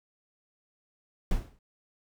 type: noise with exponential decay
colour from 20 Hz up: brown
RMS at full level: -24 dBFS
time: 1.31-1.59 s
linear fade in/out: 2 ms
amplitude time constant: 59 ms
effects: none